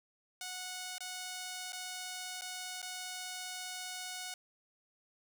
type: tone with dropouts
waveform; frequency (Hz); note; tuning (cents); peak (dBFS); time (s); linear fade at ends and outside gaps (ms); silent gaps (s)
5% pulse; 735; F#5; -12; -29; 0.41-4.34; 2; 0.982-1.005 / 1.722-1.73 / 2.411-2.419 / 2.818-2.827
effects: 11-bit